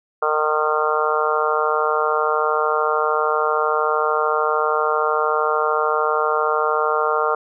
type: harmonic tone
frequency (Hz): 153.1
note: D#3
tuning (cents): -28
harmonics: 3 / 4 / 5 / 6 / 7 / 8 / 9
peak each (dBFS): -22 / -25 / -26 / -28 / -25 / -23 / -24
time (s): 0.22-7.35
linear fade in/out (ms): 5
effects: none